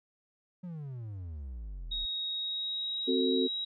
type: exponential sweep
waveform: triangle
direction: down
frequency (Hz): 185 to 32.7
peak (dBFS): -36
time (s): 0.63-2.06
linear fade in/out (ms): 10
type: tone with pitch glide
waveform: sine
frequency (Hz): 3773 to 3839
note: A#7 to B7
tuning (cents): +20 to -50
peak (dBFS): -32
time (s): 1.91-3.65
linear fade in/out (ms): 10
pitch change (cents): +30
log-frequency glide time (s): 2.3-3.27
type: chord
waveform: sine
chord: F# diminished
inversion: second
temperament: equal with one note detuned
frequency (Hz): 261.6 / 370 / 448.7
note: C4 / F#4 / A4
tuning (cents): 0 / 0 / +34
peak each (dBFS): -29 / -30 / -32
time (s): 3.07-3.48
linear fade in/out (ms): 20
effects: none